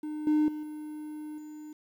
triangle tone with level steps, 303.8 Hz, D#4, 41 cents flat, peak -31 / -19 / -32 / -35 / -39 dBFS, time 0.03-1.73 s, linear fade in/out 5 ms, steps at 0.27 / 0.48 / 0.63 / 1.38 s, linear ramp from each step 2 ms, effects tanh soft clip ceiling -15 dBFS + 10-bit

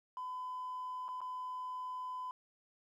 triangle tone with dropouts, 1009 Hz, B5, 37 cents sharp, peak -36 dBFS, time 0.17-2.31 s, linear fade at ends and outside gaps 1 ms, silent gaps 1.082-1.088 / 1.206-1.215 s, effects tanh soft clip ceiling -36 dBFS + 13-bit

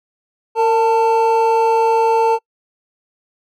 triangle tone pair together, 458 / 890.4 Hz, A#4 / A5, -31 / +20 cents, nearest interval octave, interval 1151 cents, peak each -12 dBFS, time 0.55-2.39 s, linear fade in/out 50 ms, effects noise-tail reverb RT60 0.1 s tail -26 dB re dry

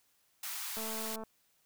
white high-pass noise, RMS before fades -40 dBFS, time 0.43-1.16 s, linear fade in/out 5 ms, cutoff 820 Hz, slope 24 dB/octave
click train, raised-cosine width 1 ms, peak -31 dBFS, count 104, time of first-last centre 0.77-1.236 s, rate 221 Hz
effects white hiss -72 dBFS RMS until 1.65 s

